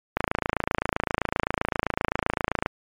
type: click train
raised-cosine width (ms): 0.5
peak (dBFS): -7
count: 70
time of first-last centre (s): 0.17-2.661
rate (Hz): 27.7
effects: MP3 96 kbps